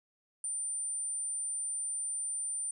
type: tone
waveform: sine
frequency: 9140 Hz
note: D9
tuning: 48 cents flat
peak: -33 dBFS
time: 0.44-2.71 s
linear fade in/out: 2 ms
effects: none